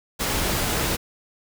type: noise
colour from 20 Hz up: pink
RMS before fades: -24 dBFS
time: 0.19-0.97 s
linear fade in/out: 20 ms
effects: none